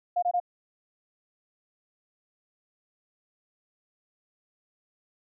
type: tone bursts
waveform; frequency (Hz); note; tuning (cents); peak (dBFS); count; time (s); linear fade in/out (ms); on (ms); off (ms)
sine; 709; F5; +26; -22; 3; 0.16-0.401; 10; 65; 23
effects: none